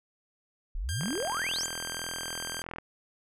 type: exponential sweep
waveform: sine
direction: up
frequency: 31.49 to 7300 Hz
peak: -30 dBFS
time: 0.75-1.66 s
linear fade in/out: 0 ms
type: tone with pitch glide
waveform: 10% pulse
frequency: 1597 to 1583.2 Hz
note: G6 to G6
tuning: +32 to +17 cents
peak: -26 dBFS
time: 0.89-2.62 s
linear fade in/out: 0 ms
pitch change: -15 cents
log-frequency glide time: 1.3-1.41 s
type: click train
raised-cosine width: 0.5 ms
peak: -23 dBFS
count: 75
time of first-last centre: 1.01-2.785 s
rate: 41.7 Hz
effects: none